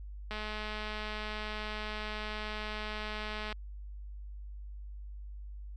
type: click train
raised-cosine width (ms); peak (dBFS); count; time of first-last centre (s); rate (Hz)
0.3; -23; 686; 0.31-3.526; 213
effects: added 50 Hz sine -41 dBFS peak until 5.76 s + MP3 96 kbps